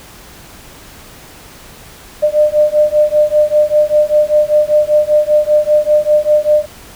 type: beating tone pair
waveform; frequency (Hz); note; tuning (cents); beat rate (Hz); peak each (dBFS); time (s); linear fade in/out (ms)
sine; 599 / 604.1; D5 / D5; +34 / +49; 5.1; -11; 2.22-6.66; 20
effects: pink hiss -37 dBFS RMS until 6.95 s